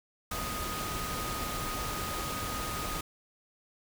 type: tone in noise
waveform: sine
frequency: 1244.5 Hz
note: D#6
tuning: in tune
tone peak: -38 dBFS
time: 0.31-3.01 s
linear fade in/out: 5 ms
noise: pink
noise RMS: -36 dBFS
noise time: 0.31-3.01 s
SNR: -5 dB
effects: none